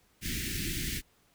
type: band-stop noise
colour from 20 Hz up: pink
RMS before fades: -34 dBFS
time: 0.21-1.02 s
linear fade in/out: 50 ms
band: 350 to 1700 Hz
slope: 48 dB/octave
effects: pink hiss -67 dBFS RMS until 1.34 s